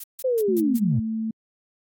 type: noise bursts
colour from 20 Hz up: violet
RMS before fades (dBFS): -33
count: 5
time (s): 0-0.79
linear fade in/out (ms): 5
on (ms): 38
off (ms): 150
type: linear sweep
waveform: sine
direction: down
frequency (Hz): 530 to 103.83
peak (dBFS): -19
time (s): 0.24-1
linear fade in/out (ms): 10
type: tone with pitch glide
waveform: sine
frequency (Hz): 220 to 221.8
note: A3 to A3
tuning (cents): 0 to +14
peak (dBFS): -24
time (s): 0.48-1.31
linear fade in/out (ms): 5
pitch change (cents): +14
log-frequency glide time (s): 0.75-0.94
effects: AAC 64 kbps